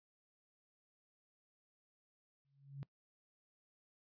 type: tone with exponential growth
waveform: sine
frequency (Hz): 138.9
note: C#3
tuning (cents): +4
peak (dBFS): -40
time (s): 2.45-2.83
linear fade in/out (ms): 0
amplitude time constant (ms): 81
effects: noise-tail reverb RT60 0.1 s tail -21 dB re dry + resampled to 11025 Hz